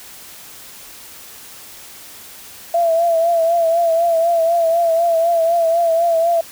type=tone with vibrato; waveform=sine; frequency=670 Hz; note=E5; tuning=28 cents sharp; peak=-12 dBFS; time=2.74-6.41 s; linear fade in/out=5 ms; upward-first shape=triangle; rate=4 Hz; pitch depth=58 cents each way; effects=white hiss -38 dBFS RMS until 6.51 s